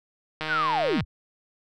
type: click train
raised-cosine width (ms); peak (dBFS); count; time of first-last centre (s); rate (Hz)
0.3; -14; 94; 0.41-1.006; 156
type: linear sweep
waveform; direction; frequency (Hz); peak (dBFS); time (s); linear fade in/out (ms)
sine; down; 1612 to 31.58; -22; 0.47-1.05; 50
effects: none